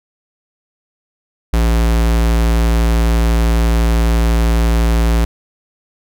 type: tone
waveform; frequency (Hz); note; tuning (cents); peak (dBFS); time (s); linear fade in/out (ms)
square; 57; A#1; -38; -11; 1.53-5.25; 5
effects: none